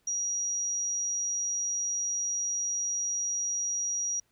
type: tone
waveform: sine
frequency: 5750 Hz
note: F8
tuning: 50 cents sharp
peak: -28 dBFS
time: 0.07-4.2 s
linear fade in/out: 5 ms
effects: pink hiss -72 dBFS RMS until 4.31 s